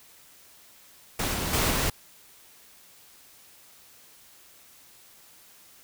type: noise with level steps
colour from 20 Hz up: pink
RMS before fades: -28 / -30 / -24 / -26 dBFS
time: 1.19-1.9 s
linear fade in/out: 5 ms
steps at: 1.34 / 1.53 / 1.7 s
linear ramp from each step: 5 ms
effects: white hiss -54 dBFS RMS until 5.83 s